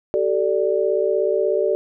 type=chord; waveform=sine; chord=G suspended second; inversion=none; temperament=equal with one note detuned; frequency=383.5 / 440 / 587.3 Hz; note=G4 / A4 / D5; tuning=-38 / 0 / 0 cents; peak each=-21 dBFS; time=0.14-1.75 s; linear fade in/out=0 ms; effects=none